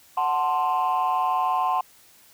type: chord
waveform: sine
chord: F# diminished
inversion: none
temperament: equal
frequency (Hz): 740 / 880 / 1046.5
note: F#5 / A5 / C6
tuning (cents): 0 / 0 / 0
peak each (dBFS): -23 / -25 / -22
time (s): 0.17-1.81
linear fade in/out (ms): 5
effects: tanh soft clip ceiling -16 dBFS + white hiss -54 dBFS RMS until 2.33 s